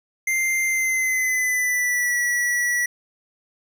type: tone with pitch glide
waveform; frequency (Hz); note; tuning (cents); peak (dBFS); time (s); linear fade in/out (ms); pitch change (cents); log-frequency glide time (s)
square; 2093 to 1941.6; C7 to B6; 0 to -30; -20; 0.27-2.86; 5; -130; 0.65-2.17
effects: none